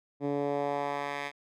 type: tone with band-pass filter sweep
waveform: 10% pulse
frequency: 142.8 Hz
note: D3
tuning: 48 cents flat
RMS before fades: -32 dBFS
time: 0.2-1.32 s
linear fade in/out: 50 ms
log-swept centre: 290 to 2100 Hz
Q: 1.2
effects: none